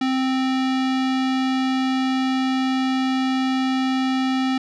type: tone with low-pass filter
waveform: square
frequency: 261.6 Hz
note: C4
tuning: in tune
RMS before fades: -21 dBFS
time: 0.01-4.58 s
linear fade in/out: 5 ms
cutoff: 4000 Hz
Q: 1.3
effects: none